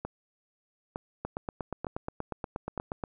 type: two click trains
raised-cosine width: 1 ms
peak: -19 / -20 dBFS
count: 16 / 4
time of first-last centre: 1.25-3.038 / 0.05-2.777 s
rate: 8.39 / 1.1 Hz
effects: none